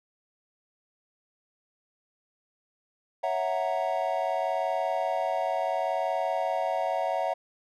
triangle chord, F# dominant seventh, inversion second, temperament equal, 554.4 / 659.3 / 740 / 932.3 Hz, C#5 / E5 / F#5 / A#5, 0 / 0 / 0 / 0 cents, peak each -31 / -28 / -28 / -32 dBFS, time 3.23-7.34 s, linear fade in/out 10 ms, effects none

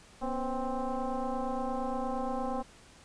sine tone with frequency modulation, 273.3 Hz, C#4, 24 cents flat, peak -30 dBFS, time 0.21-2.63 s, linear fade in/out 20 ms, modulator 259 Hz, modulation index 2.9, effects pink hiss -56 dBFS RMS until 3.04 s + resampled to 22050 Hz

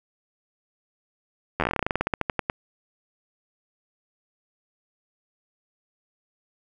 slowing click train, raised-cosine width 0.5 ms, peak -8 dBFS, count 22, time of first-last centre 1.6-2.499 s, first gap 11 ms, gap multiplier 1.12, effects 8-bit

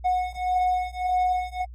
triangle beating tone pair, 730 / 731.7 Hz, F#5 / F#5, -24 / -20 cents, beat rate 1.7 Hz, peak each -23 dBFS, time 0.04-1.65 s, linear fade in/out 20 ms, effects added 60 Hz sine -38 dBFS peak until 1.74 s + AAC 48 kbps

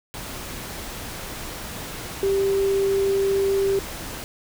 sine tone in noise, 392 Hz, G4, in tune, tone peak -18 dBFS, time 2.23-3.79 s, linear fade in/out 0 ms, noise pink, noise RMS -34 dBFS, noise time 0.14-4.24 s, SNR +13 dB, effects none

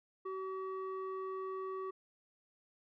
square tone with low-pass filter, 380 Hz, F#4, 46 cents sharp, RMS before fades -41 dBFS, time 0.25-1.91 s, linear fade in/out 10 ms, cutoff 1100 Hz, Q 2.3, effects none

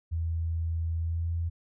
sine tone with pitch glide, 82.41 to 84.04 Hz, E2 to E2, 0 to +34 cents, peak -27 dBFS, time 0.11-1.5 s, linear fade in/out 20 ms, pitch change +34 cents, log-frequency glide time 0.99-1.3 s, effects none

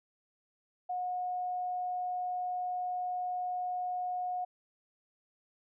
sine tone, 725 Hz, F#5, 35 cents flat, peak -32 dBFS, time 0.89-4.45 s, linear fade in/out 10 ms, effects none

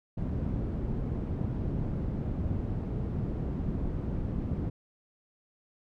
white low-pass noise, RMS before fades -32 dBFS, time 0.17-4.7 s, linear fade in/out 10 ms, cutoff 170 Hz, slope 12 dB/octave, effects none

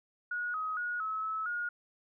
sine tone with pitch steps, 1451 / 1265 / 1448 / 1291 / 1299 / 1434 Hz, F#6 / D#6 / F#6 / E6 / E6 / F6, -34 / +28 / -38 / -37 / -26 / +45 cents, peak -32 dBFS, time 0.31-1.69 s, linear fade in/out 5 ms, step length 230 ms, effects none

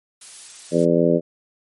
blue noise, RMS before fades -37 dBFS, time 0.21-0.85 s, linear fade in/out 5 ms
harmonic tone, 84.5 Hz, E2, 43 cents sharp, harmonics 2 / 3 / 4 / 5 / 6 / 7, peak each -21 / -21 / -21 / -21 / -21 / -21 dBFS, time 0.71-1.21 s, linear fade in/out 50 ms
effects MP3 48 kbps

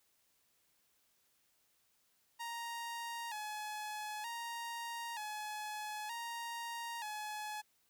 sawtooth tone with vibrato, 890 Hz, A5, 20 cents sharp, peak -37 dBFS, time 2.39-7.62 s, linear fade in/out 20 ms, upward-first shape square, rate 0.54 Hz, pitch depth 84 cents each way, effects white hiss -75 dBFS RMS until 7.89 s

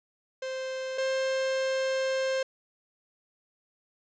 45% pulse tone pair in turn, 523 / 528.2 Hz, C5 / C5, -1 / +16 cents, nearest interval unison, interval 17 cents, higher second, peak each -32 / -26 dBFS, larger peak second, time 0.42-0.98 / 0.98-2.43 s, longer second, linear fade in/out 5 ms, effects resampled to 16000 Hz + 10-bit

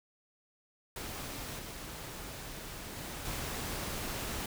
pink noise with level steps, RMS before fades -41 / -44 / -42 / -38 dBFS, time 0.96-4.46 s, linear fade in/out 2 ms, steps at 1.59 / 2.96 / 3.25 s, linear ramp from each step 2 ms, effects none

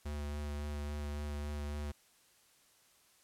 square tone with vibrato, 73.42 Hz, D2, in tune, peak -38 dBFS, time 0.05-1.92 s, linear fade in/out 10 ms, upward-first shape sine, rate 3.6 Hz, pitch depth 14 cents each way, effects white hiss -67 dBFS RMS until 3.23 s + low-pass 12000 Hz 12 dB/octave

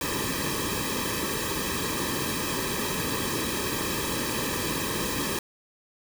pink noise with comb filter, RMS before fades -29 dBFS, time 0.01-5.39 s, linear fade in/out 2 ms, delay 1.4 ms, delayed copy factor -0.9, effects none

